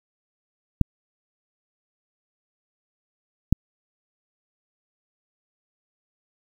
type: clicks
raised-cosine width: 5 ms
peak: -3 dBFS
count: 2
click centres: 0.813 / 3.526 s
effects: 7-bit